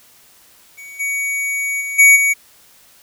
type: tone with level steps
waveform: square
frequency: 2250 Hz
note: C#7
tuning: 25 cents sharp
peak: -34 / -19 / -23 / -6 / -13 dBFS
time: 0.77-2.34 s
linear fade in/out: 20 ms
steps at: 0.99 / 1.8 / 1.98 / 2.15 s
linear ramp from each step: 20 ms
effects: white hiss -49 dBFS RMS until 3.02 s